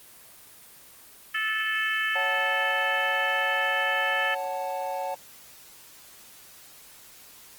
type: harmonic tone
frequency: 436.6 Hz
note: A4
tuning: 13 cents flat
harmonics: 3 / 4 / 5 / 6 / 7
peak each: -33 / -26 / -34 / -33 / -34 dBFS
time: 1.34-4.35 s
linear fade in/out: 10 ms
type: chord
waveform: triangle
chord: F# minor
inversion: second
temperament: equal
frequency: 554.4 / 740 / 880 Hz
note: C#5 / F#5 / A5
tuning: 0 / 0 / 0 cents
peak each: -31 dBFS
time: 2.15-5.15 s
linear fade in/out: 10 ms
effects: white hiss -50 dBFS RMS until 7.58 s + Opus 24 kbps